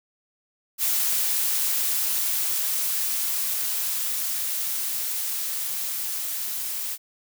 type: noise with level ramp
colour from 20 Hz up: blue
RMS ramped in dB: -23 to -30 dBFS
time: 0.78-6.98 s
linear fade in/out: 50 ms
effects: none